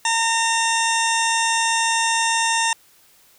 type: harmonic tone with a mistuned harmonic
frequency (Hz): 913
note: A#5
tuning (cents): -36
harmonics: 1 / 2 / 3 / 4 / 6 / 7 / 8 / 9 / 10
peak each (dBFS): -21 / -24 / -26 / -27 / -29 / -29 / -30 / -31 / -31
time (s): 0.05-2.73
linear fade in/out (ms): 2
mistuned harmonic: 7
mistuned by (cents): -51
effects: white hiss -54 dBFS RMS until 3.38 s